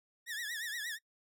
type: tone with vibrato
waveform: sawtooth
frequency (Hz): 1800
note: A6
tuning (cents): +39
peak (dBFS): -34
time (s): 0.26-0.99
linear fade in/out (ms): 50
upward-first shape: triangle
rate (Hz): 8.5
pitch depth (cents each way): 160
effects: noise-tail reverb RT60 0.1 s tail -24 dB re dry